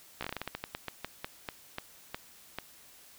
slowing click train, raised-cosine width 0.3 ms, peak -19 dBFS, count 19, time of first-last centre 0.21-2.586 s, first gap 15 ms, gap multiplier 1.22, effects white hiss -56 dBFS RMS until 3.18 s

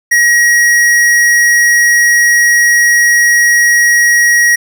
sine tone with hard clipping, 1900 Hz, A#6, 33 cents sharp, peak -7 dBFS, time 0.11-4.56 s, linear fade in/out 10 ms, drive 14 dB, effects none

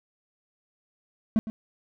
triangle tone with echo, 220 Hz, A3, in tune, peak -16 dBFS, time 1.36-1.39 s, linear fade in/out 0 ms, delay 110 ms, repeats 1, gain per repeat -13 dB, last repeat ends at 1.5 s, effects none

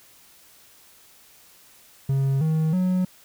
triangle tone with pitch steps, 136 / 158.04 / 183.65 Hz, C#3 / D#3 / F#3, -33 / +27 / -13 cents, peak -17 dBFS, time 2.09-3.05 s, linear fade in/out 5 ms, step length 320 ms, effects white hiss -53 dBFS RMS until 3.24 s

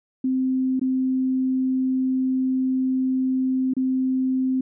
sine tone with dropouts, 260 Hz, C4, 11 cents flat, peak -19 dBFS, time 0.24-4.61 s, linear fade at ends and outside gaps 5 ms, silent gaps 0.796-0.813 / 3.737-3.766 s, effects none

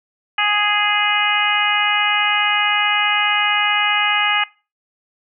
harmonic tone, 415.3 Hz, G#4, in tune, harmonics 2 / 3 / 4 / 5 / 6 / 7, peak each -22 / -22 / -22 / -22 / -22 / -22 dBFS, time 0.38-4.44 s, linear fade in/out 5 ms, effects noise-tail reverb RT60 0.3 s tail -21 dB re dry

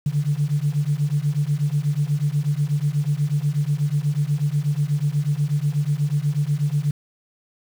sine beating tone pair, 142 / 150.2 Hz, C#3 / D3, +42 / +39 cents, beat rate 8.2 Hz, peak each -21 dBFS, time 0.06-6.91 s, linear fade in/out 5 ms, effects tanh soft clip ceiling -11 dBFS + 7-bit

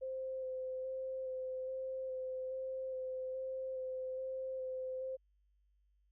sine tone with vibrato, 520 Hz, C5, 11 cents flat, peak -38 dBFS, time 0.01-5.17 s, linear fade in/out 20 ms, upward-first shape square, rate 1.2 Hz, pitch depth 11 cents each way, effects added 50 Hz sine -70 dBFS peak until 6.11 s

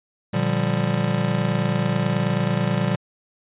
square chord, G minor seventh, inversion first, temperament just, 117.6 / 147 / 176.4 / 196 Hz, Bb2 / D3 / F3 / G3, +16 / +2 / +18 / 0 cents, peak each -26 dBFS, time 0.33-2.96 s, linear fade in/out 10 ms, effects resampled to 8000 Hz

